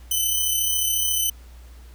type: tone with amplitude modulation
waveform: 5% pulse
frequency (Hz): 3027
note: F#7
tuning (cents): +39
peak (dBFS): -10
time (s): 0.11-1.3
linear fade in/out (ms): 5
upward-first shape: sine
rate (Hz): 34.1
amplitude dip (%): 35
effects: added 60 Hz sine -41 dBFS peak until 1.94 s + pink hiss -54 dBFS RMS until 1.94 s